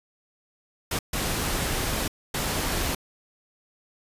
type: noise bursts at uneven times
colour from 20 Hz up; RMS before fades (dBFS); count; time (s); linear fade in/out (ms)
pink; -27; 3; 0.91-0.99 / 1.13-2.08 / 2.34-2.95; 5
effects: resampled to 32000 Hz